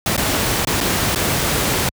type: noise with dropouts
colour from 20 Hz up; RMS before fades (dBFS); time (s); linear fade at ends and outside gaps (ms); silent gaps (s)
pink; -18; 0.06-1.89; 2; 0.166-0.177 / 0.65-0.671 / 0.805-0.81 / 1.149-1.158
effects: high-pass 60 Hz 12 dB/octave